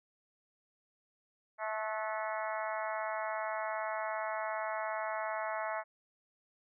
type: harmonic tone with a mistuned harmonic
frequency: 217.4 Hz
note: A3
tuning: 21 cents flat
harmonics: 3 / 4 / 5 / 6 / 7 / 8 / 9 / 10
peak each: -38 / -40 / -42 / -44 / -45 / -46 / -47 / -48 dBFS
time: 1.58-5.84 s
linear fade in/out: 50 ms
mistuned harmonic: 7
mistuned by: -43 cents
effects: none